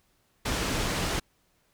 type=low-pass noise; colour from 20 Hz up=pink; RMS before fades=-29 dBFS; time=0.45-1.2 s; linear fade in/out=10 ms; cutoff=7900 Hz; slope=12 dB/octave; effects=pink hiss -69 dBFS RMS until 1.73 s